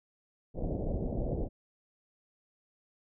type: low-pass noise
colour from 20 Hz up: pink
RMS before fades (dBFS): -33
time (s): 0.54-1.49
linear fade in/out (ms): 50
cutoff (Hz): 670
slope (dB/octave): 48
effects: none